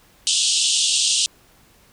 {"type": "band-pass noise", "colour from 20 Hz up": "pink", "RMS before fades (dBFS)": -19, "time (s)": [0.27, 1.26], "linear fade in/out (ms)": 0, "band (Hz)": [2800, 9100], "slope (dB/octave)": 96, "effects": ["pink hiss -54 dBFS RMS until 1.92 s"]}